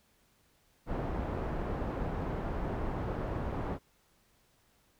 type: low-pass noise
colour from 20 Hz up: pink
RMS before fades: -35 dBFS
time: 0.86-3.79 s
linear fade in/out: 50 ms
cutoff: 950 Hz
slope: 12 dB/octave
effects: pink hiss -69 dBFS RMS until 4.99 s